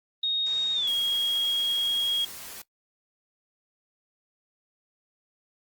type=tone with pitch glide; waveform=sine; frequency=3729 to 3284 Hz; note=A#7 to G#7; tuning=0 to -20 cents; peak=-23 dBFS; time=0.23-2.25 s; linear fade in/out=5 ms; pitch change=-220 cents; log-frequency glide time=0.74-0.9 s
type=noise; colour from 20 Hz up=white; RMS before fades=-41 dBFS; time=0.46-2.62 s; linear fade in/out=5 ms
effects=noise-tail reverb RT60 0.1 s tail -20 dB re dry + Opus 24 kbps